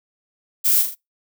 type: noise with echo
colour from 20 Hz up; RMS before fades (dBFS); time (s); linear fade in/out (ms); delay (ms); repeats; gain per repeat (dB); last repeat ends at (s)
violet; -17; 0.64-0.83; 20; 41; 3; -6; 0.953
effects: noise-tail reverb RT60 0.2 s tail -25 dB re dry